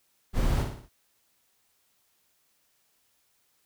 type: noise with echo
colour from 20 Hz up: brown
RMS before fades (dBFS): -25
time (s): 0.33-0.66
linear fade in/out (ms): 50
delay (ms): 58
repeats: 4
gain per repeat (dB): -6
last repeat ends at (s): 0.892
effects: white hiss -70 dBFS RMS until 3.65 s